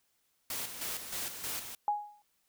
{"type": "noise with tremolo", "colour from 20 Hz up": "white", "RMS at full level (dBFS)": -37, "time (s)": [0.5, 1.75], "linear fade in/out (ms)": 2, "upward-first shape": "square", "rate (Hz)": 3.2, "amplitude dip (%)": 55}
{"type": "tone with exponential decay", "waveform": "sine", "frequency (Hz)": 830.6, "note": "G#5", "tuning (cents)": 0, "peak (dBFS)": -24, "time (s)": [1.88, 2.22], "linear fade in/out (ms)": 1, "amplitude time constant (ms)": 73}
{"effects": ["white hiss -75 dBFS RMS until 2.48 s"]}